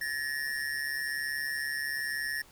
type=ring-modulated tone; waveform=square; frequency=1799 Hz; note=A6; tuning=38 cents sharp; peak=-29 dBFS; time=0.01-2.42 s; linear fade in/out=5 ms; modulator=70.5 Hz; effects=pink hiss -57 dBFS RMS until 2.51 s